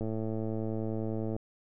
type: click train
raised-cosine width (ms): 2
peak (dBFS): -22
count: 150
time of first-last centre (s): 0.01-1.365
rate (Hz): 110
effects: none